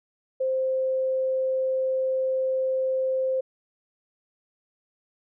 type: tone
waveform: sine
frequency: 523 Hz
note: C5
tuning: 1 cent flat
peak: -22 dBFS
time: 0.4-3.41 s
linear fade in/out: 10 ms
effects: none